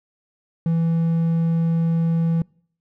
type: tone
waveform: triangle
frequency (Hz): 165.5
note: E3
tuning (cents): +7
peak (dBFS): -15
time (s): 0.66-2.42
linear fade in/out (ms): 2
effects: noise-tail reverb RT60 0.6 s tail -26 dB re dry